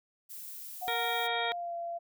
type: noise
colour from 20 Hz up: violet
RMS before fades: -44 dBFS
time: 0.29-1.28 s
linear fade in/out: 20 ms
type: tone with pitch glide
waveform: sine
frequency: 729 to 684.1 Hz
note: F#5 to F5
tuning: -26 to -36 cents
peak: -34 dBFS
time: 0.81-1.99 s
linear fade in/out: 20 ms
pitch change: -110 cents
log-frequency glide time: 1.17-1.75 s
type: harmonic tone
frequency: 466.2 Hz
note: A#4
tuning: in tune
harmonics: 1 / 2 / 3 / 4 / 5 / 7 / 8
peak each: -38 / -38 / -38 / -38 / -38 / -38 / -38 dBFS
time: 0.88-1.52 s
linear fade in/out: 0 ms
effects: none